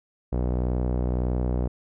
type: tone with low-pass filter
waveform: sawtooth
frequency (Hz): 61.74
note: B1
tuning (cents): 0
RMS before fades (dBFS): -25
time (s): 0.32-1.68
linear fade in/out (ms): 10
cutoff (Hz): 590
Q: 1.1
effects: none